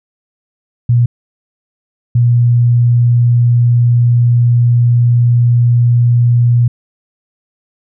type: tone bursts at uneven times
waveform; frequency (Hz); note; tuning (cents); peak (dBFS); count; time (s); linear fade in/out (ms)
sine; 120.1; B2; -48; -6; 2; 0.89-1.06 / 2.15-6.68; 5
effects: none